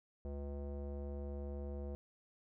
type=tone with low-pass filter; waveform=square; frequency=71 Hz; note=C#2; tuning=42 cents sharp; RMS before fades=-43 dBFS; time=0.25-1.95 s; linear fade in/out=0 ms; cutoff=550 Hz; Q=2.6; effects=none